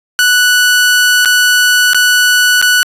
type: tone with dropouts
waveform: sawtooth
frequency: 1480 Hz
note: F#6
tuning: in tune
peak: -3 dBFS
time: 0.19-2.83 s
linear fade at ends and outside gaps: 0 ms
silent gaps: 1.249-1.257 / 1.933-1.946 / 2.615-2.625 s
effects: resampled to 32000 Hz